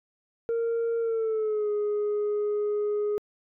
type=tone with pitch glide; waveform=sine; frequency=462.1 to 416.5 Hz; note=A#4 to G#4; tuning=-15 to +5 cents; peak=-22 dBFS; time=0.49-3.18 s; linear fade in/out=0 ms; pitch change=-180 cents; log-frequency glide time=0.99-1.7 s; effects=tanh soft clip ceiling -23 dBFS